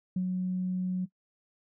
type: tone with ADSR envelope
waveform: sine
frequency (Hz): 183.6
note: F#3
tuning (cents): -13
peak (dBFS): -25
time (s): 0.16-1.06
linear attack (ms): 5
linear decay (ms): 94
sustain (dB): -2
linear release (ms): 19
effects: noise-tail reverb RT60 0.1 s tail -19 dB re dry + tanh soft clip ceiling -21 dBFS